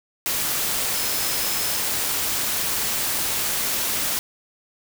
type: tone in noise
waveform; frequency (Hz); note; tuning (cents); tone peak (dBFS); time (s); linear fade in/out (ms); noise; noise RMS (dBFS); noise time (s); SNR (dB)
sine; 5180; E8; -31; -33; 0.94-1.8; 0; white; -24; 0.26-4.19; -12
effects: none